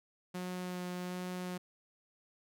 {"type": "tone with vibrato", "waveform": "sawtooth", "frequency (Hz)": 180.7, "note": "F#3", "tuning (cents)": -41, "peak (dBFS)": -34, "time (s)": [0.34, 1.58], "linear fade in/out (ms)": 10, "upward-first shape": "sine", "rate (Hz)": 1.3, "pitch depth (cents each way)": 9, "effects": []}